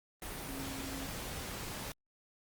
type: tone in noise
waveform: sine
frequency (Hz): 270.4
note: C#4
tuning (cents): -43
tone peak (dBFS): -43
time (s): 0.48-1.06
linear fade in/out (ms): 2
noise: pink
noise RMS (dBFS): -42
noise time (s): 0.22-1.92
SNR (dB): -4
effects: Opus 32 kbps